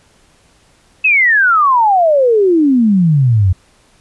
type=exponential sweep; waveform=sine; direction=down; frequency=2637 to 88 Hz; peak=-7 dBFS; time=1.04-3.53 s; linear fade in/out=10 ms; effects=pink hiss -51 dBFS RMS until 4 s + resampled to 24000 Hz